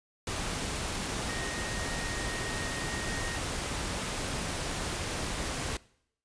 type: tone in noise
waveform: sine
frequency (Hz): 1864.7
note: A#6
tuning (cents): 0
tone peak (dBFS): -40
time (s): 1.29-3.38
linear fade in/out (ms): 2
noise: pink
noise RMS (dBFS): -34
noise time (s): 0.27-5.77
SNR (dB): -9
effects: noise-tail reverb RT60 0.7 s tail -22 dB re dry + resampled to 22050 Hz